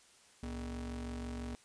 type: ring-modulated tone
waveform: square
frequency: 88 Hz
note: F2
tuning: 14 cents sharp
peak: -37 dBFS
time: 0.43-1.55 s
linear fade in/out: 0 ms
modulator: 153 Hz
effects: white hiss -63 dBFS RMS until 1.64 s + resampled to 22050 Hz